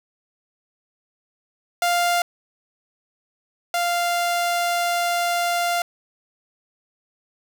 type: tone pair in turn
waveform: sawtooth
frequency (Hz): 698.5 / 696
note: F5 / F5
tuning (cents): 0 / -6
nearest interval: unison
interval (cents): 6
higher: first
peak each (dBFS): -14 / -16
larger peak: first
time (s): 1.82-2.22 / 3.74-5.82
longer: second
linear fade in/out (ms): 2
effects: none